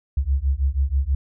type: beating tone pair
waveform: sine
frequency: 65.41 / 71.61 Hz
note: C2 / D2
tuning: 0 / -43 cents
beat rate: 6.2 Hz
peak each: -21 dBFS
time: 0.17-1.15 s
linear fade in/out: 5 ms
effects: none